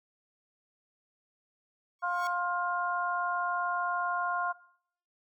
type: tone with exponential growth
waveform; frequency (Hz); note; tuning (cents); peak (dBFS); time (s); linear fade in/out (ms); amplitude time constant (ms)
10% pulse; 1111; C#6; +4; -31; 1.99-2.27; 1; 59
type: harmonic tone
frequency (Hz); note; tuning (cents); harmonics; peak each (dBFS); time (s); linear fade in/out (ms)
352.9; F4; +18; 2 / 3 / 4; -34 / -32 / -33; 2.02-4.53; 20
effects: noise-tail reverb RT60 0.6 s tail -18 dB re dry